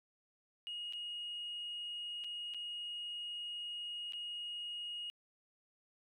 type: tone with dropouts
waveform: sine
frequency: 2876 Hz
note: F#7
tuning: 50 cents flat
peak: -39 dBFS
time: 0.67-5.1 s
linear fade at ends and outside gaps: 0 ms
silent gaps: 0.925-0.934 / 2.239-2.244 / 2.538-2.545 / 4.123-4.134 s
effects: tanh soft clip ceiling -37 dBFS + 13-bit